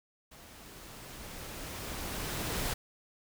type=noise with level ramp; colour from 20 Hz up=pink; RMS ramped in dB=-53 to -33 dBFS; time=0.31-2.74 s; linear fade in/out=10 ms; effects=none